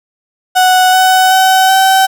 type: tone with pitch steps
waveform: 35% pulse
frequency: 740 / 748.6 / 757.3 / 766.1 Hz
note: F#5 / F#5 / F#5 / G5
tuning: 0 / +20 / +40 / -40 cents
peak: -4 dBFS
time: 0.55-2.07 s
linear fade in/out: 20 ms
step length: 380 ms
effects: none